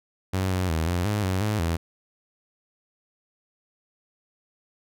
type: tone with pitch steps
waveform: sawtooth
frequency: 94.5 / 92.3 / 80.2 / 88.4 / 104.6 / 93.8 / 106.3 / 83.3 Hz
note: F#2 / F#2 / E2 / F2 / G#2 / F#2 / G#2 / E2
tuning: +37 / -4 / -47 / +22 / +13 / +24 / +41 / +19 cents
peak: -19 dBFS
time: 0.33-1.77 s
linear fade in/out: 10 ms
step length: 180 ms
effects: none